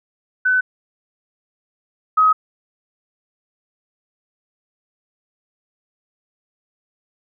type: tone pair in turn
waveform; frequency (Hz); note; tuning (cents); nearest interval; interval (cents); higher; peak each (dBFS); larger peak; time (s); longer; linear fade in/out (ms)
sine; 1507 / 1267.2; F#6 / D#6; +31 / +31; minor third; 300; first; -13 / -10; second; 0.45-0.61 / 2.17-2.33; neither; 10
effects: none